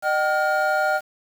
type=tone cluster; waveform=triangle; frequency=612 / 765 / 1418 Hz; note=D#5 / G5 / F6; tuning=-29 / -42 / +26 cents; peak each=-21 dBFS; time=0.02-1.01 s; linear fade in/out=50 ms; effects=7-bit